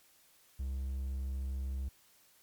triangle tone, 66.5 Hz, C2, 29 cents sharp, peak -32 dBFS, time 0.59-1.89 s, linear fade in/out 10 ms, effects white hiss -65 dBFS RMS until 2.42 s + MP3 96 kbps

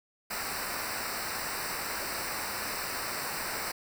pink noise with comb filter, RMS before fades -35 dBFS, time 0.3-3.72 s, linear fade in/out 10 ms, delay 0.3 ms, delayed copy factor -0.85, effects none

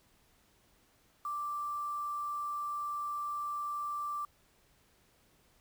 sine tone with quantisation, 1174.7 Hz, D6, in tune, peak -34 dBFS, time 1.25-4.25 s, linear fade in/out 2 ms, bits 9, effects pink hiss -68 dBFS RMS until 5.6 s

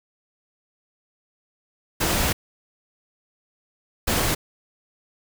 pink noise bursts at uneven times, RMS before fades -22 dBFS, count 2, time 2-2.33 / 4.07-4.35 s, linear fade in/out 10 ms, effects none

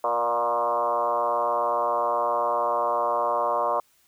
sine tone with frequency modulation, 830.6 Hz, G#5, in tune, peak -21 dBFS, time 0.04-3.8 s, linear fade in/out 2 ms, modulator 119 Hz, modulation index 2.8, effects white hiss -63 dBFS RMS until 4.07 s

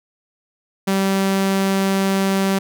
sawtooth tone, 193.9 Hz, G3, 19 cents flat, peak -12 dBFS, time 0.87-2.59 s, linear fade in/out 10 ms, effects none

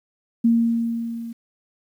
sine tone with level ramp, 231.4 Hz, A#3, 13 cents flat, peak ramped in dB -12 to -30 dBFS, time 0.44-1.33 s, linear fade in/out 10 ms, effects 9-bit

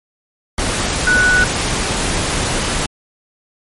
sine tone in noise, 1480 Hz, F#6, in tune, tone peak -10 dBFS, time 1.07-1.44 s, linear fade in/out 2 ms, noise pink, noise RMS -18 dBFS, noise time 0.58-2.86 s, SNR +5 dB, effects MP3 48 kbps

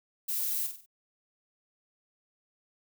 violet noise with echo, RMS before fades -32 dBFS, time 0.28-0.67 s, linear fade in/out 10 ms, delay 48 ms, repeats 4, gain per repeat -7 dB, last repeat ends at 0.862 s, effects none

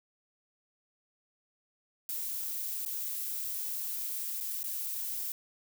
violet noise with dropouts, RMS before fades -36 dBFS, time 2.09-5.32 s, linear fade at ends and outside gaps 1 ms, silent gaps 2.851-2.861 / 4.403-4.409 / 4.631-4.641 s, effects none

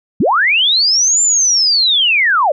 sine linear two-way sweep, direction up then down, 134.1 to 7300 to 528 Hz, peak -9 dBFS, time 0.2-2.52 s, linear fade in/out 5 ms, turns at 1.22 s, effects none

